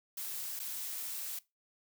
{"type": "noise with dropouts", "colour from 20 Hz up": "blue", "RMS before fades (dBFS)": -40, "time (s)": [0.17, 1.39], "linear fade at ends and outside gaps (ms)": 5, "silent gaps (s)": [0.594, 0.598], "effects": ["noise-tail reverb RT60 0.2 s tail -19 dB re dry"]}